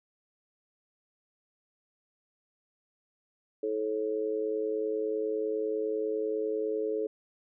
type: tone with amplitude modulation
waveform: sine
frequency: 433.4 Hz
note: A4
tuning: 26 cents flat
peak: -24 dBFS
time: 3.63-7.07 s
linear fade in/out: 5 ms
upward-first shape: sine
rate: 110 Hz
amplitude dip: 90%
effects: none